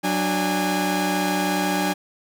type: tone cluster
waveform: sawtooth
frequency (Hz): 186.3 / 296.4 / 819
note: F#3 / D4 / G#5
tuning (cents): +12 / +16 / -24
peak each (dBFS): -21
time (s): 0.03-1.94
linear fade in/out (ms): 20
effects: none